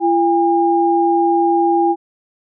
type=tone pair together; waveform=sine; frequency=340 / 808.7 Hz; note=F4 / G#5; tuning=-46 / -46 cents; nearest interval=octave + minor third; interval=1500 cents; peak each=-14 dBFS; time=0-1.96 s; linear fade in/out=50 ms; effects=none